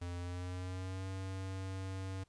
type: tone with pitch glide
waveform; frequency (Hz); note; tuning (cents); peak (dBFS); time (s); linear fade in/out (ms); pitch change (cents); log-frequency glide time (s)
square; 87.8 to 95.2; F2 to F#2; +10 to +50; -40; 0.01-2.24; 10; +140; 0.18-1.07
effects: pink hiss -75 dBFS RMS until 2.28 s + resampled to 22050 Hz